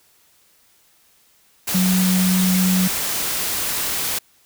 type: tone in noise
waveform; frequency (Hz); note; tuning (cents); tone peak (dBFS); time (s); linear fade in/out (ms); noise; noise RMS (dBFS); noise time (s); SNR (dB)
sine; 185; F#3; 0; -15; 1.74-2.88; 10; white; -23; 1.67-4.19; +5
effects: white hiss -57 dBFS RMS until 4.45 s